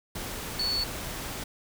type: tone in noise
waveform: sine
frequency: 4435 Hz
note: C#8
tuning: in tune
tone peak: -26 dBFS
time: 0.59-0.84 s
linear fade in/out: 5 ms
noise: pink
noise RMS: -36 dBFS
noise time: 0.15-1.44 s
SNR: +7 dB
effects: none